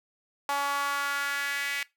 sawtooth tone with high-pass filter sweep, 282.3 Hz, C#4, 32 cents sharp, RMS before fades -30 dBFS, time 0.49-1.83 s, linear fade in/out 0 ms, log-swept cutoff 920 to 2100 Hz, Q 3.3, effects noise-tail reverb RT60 0.2 s tail -20 dB re dry

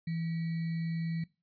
sine tone with sample-and-hold, 164.81 Hz, E3, in tune, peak -31 dBFS, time 0.07-1.24 s, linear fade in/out 5 ms, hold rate 2100 Hz, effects noise-tail reverb RT60 0.3 s tail -22 dB re dry + resampled to 11025 Hz

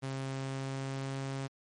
sawtooth tone with pitch glide, 134.2 to 135.45 Hz, C3 to C#3, +44 to -40 cents, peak -31 dBFS, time 0.02-1.48 s, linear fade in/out 20 ms, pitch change +16 cents, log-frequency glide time 0.33-1.18 s, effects low-pass 10000 Hz 12 dB/octave + MP3 48 kbps

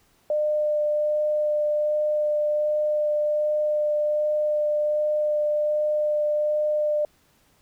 sine tone with vibrato, 601 Hz, D5, 40 cents sharp, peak -20 dBFS, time 0.3-7.05 s, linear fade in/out 2 ms, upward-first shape sine, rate 1.3 Hz, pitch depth 8 cents each way, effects pink hiss -62 dBFS RMS until 7.61 s

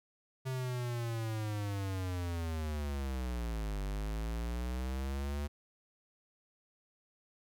square linear two-way sweep, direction down then up, 131.8 to 48.69 to 73.5 Hz, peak -35 dBFS, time 0.45-5.48 s, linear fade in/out 20 ms, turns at 3.82 s, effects none

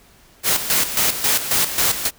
white noise with tremolo, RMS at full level -17 dBFS, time 0.43-2.11 s, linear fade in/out 50 ms, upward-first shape square, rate 3.7 Hz, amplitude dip 65%, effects pink hiss -51 dBFS RMS until 2.18 s

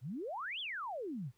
sine exponential two-way sweep, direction up then down, 110 to 3520 to 110 Hz, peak -38 dBFS, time 0.01-1.32 s, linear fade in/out 50 ms, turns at 0.6 s, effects pink hiss -75 dBFS RMS until 1.37 s

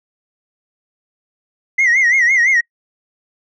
sine tone with vibrato, 2008 Hz, B6, 28 cents sharp, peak -8 dBFS, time 1.78-2.61 s, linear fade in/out 10 ms, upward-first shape sine, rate 5.9 Hz, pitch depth 130 cents each way, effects noise-tail reverb RT60 0.1 s tail -26 dB re dry + tanh soft clip ceiling -8 dBFS

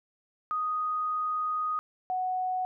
sine tone pair in turn, 1244.5 / 740 Hz, D#6 / F#5, 0 / 0 cents, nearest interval major sixth, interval 900 cents, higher first, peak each -27 dBFS, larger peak neither, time 0.51-1.79 / 2.1-2.65 s, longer first, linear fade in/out 0 ms, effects none

